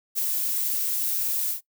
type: noise with ADSR envelope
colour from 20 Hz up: violet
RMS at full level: -23 dBFS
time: 0.15-1.61 s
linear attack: 37 ms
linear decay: 7 ms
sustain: -3 dB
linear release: 110 ms
effects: noise-tail reverb RT60 0.1 s tail -19 dB re dry